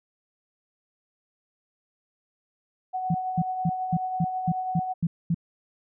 sine tone with tremolo, 744 Hz, F#5, 9 cents sharp, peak -25 dBFS, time 2.93-4.94 s, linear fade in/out 20 ms, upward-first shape triangle, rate 9.2 Hz, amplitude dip 40%
sine tone bursts, 167.8 Hz, E3, 31 cents sharp, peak -20 dBFS, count 9, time 3.1-5.345 s, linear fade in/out 5 ms, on 45 ms, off 230 ms
effects none

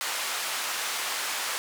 pink band-pass noise, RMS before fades -31 dBFS, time 0.01-1.58 s, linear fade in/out 0 ms, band 1000 to 12000 Hz, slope 12 dB/octave, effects none

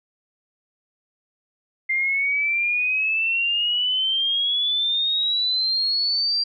sine exponential sweep, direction up, 2093 to 4751 Hz, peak -19 dBFS, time 1.89-6.44 s, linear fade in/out 10 ms, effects none

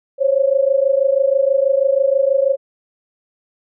sine tone pair together, 532 / 558.2 Hz, C5 / C#5, +29 / +12 cents, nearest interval minor second, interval 83 cents, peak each -15 dBFS, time 0.18-2.57 s, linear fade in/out 50 ms, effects none

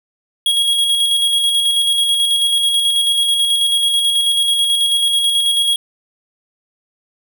square tone with tremolo, 3304 Hz, G#7, 10 cents flat, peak -12 dBFS, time 0.46-5.76 s, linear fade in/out 2 ms, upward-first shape square, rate 9.2 Hz, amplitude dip 30%, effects none

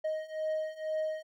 triangle beating tone pair, 624 / 626.1 Hz, D#5 / D#5, +5 / +11 cents, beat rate 2.1 Hz, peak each -34 / -32 dBFS, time 0.04-1.23 s, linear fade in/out 10 ms, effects none

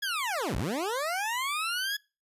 20% pulse linear two-way sweep, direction down then up, 1698 to 42.13 to 1698 Hz, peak -24 dBFS, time 0.02-1.97 s, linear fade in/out 10 ms, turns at 0.56 s, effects noise-tail reverb RT60 0.3 s tail -25 dB re dry + resampled to 32000 Hz

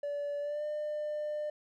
triangle tone with pitch glide, 577 to 600.1 Hz, D5 to D5, -31 to +37 cents, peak -30 dBFS, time 0.03-1.5 s, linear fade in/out 5 ms, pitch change +68 cents, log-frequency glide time 0.4-0.64 s, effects tanh soft clip ceiling -28 dBFS

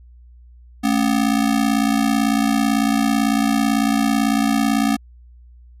square ring-modulated tone, 246.9 Hz, B3, in tune, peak -13 dBFS, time 0.83-4.97 s, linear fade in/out 20 ms, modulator 29 Hz, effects added 60 Hz sine -42 dBFS peak until 5.8 s + resampled to 32000 Hz

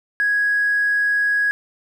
triangle tone with tanh clipping, 1661.2 Hz, G#6, in tune, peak -15 dBFS, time 0.2-1.51 s, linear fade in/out 0 ms, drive 1 dB, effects none

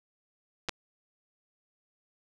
clicks, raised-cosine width 0.2 ms, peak -14 dBFS, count 2, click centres 0.687 / 0.693 s, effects none

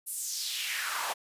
pink noise with high-pass filter sweep, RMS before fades -34 dBFS, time 0.06-1.14 s, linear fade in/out 20 ms, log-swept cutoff 11000 to 770 Hz, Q 2.7, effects resampled to 32000 Hz

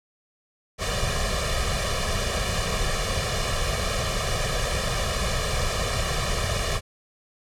pink noise with comb filter, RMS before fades -25 dBFS, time 0.78-6.81 s, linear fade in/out 50 ms, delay 1.7 ms, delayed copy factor +0.95, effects low-pass 8000 Hz 12 dB/octave

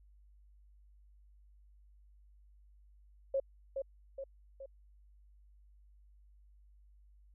sine tone with echo, 543 Hz, C#5, 36 cents flat, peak -29 dBFS, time 3.34-3.4 s, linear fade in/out 5 ms, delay 420 ms, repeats 3, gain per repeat -5 dB, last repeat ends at 4.66 s, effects added 50 Hz sine -59 dBFS peak until 7.34 s

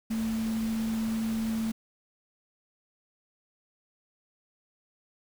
sine tone in noise, 223.1 Hz, A3, 24 cents sharp, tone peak -27 dBFS, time 0.1-1.72 s, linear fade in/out 10 ms, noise pink, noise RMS -42 dBFS, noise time 0.1-1.72 s, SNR +12 dB, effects none

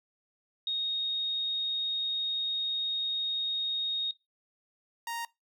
sine / sawtooth tone pair in turn, 3729 / 932.2 Hz, A#7 / A#5, 0 / 0 cents, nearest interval 2 octaves, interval 2400 cents, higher first, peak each -28 / -30 dBFS, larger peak first, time 0.67-4.11 / 5.07-5.25 s, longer first, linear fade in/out 2 ms, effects noise-tail reverb RT60 0.2 s tail -21 dB re dry

